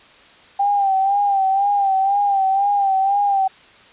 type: tone with vibrato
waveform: sine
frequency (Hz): 790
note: G5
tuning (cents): +13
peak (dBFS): -14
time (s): 0.59-3.48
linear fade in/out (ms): 10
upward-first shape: sine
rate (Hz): 2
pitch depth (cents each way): 56
effects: white hiss -47 dBFS RMS until 3.92 s + resampled to 8000 Hz